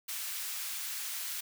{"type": "high-pass noise", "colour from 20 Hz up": "white", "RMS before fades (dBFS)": -38, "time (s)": [0.08, 1.41], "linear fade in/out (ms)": 10, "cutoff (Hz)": 1400, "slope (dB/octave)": 12, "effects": []}